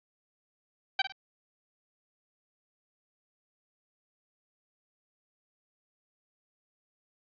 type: tone with echo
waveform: 10% pulse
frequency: 776 Hz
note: G5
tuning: 18 cents flat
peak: -15 dBFS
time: 0.99-1.02 s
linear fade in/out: 5 ms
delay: 52 ms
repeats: 2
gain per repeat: -10 dB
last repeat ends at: 1.124 s
effects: resampled to 11025 Hz + 9-bit